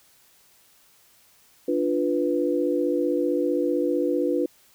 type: chord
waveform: sine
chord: B diminished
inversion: first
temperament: equal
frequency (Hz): 293.7 / 349.2 / 493.9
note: D4 / F4 / B4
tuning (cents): 0 / 0 / 0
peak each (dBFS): -25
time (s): 1.68-4.46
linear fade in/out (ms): 5
effects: white hiss -58 dBFS RMS until 4.74 s